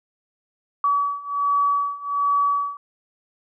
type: beating tone pair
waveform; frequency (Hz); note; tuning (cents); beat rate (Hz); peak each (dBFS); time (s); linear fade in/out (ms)
sine; 1140 / 1141.3; C#6 / D6; +48 / -50; 1.3; -23 / -21; 0.84-2.77; 2
effects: none